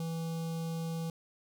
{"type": "tone with notch filter", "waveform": "square", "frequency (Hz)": 164.4, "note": "E3", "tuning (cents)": -4, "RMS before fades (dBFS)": -36, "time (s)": [0, 1.1], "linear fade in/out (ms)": 2, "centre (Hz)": 1800, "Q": 0.85, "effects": []}